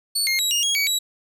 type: tone with pitch steps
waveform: 25% pulse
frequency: 4446 / 2132 / 3870 / 2841 / 3295 / 2263 / 3886 Hz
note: C#8 / C7 / B7 / F7 / G#7 / C#7 / B7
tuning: +4 / +32 / -36 / +29 / -14 / +35 / -29 cents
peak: -15 dBFS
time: 0.15-0.99 s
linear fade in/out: 10 ms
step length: 120 ms
effects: none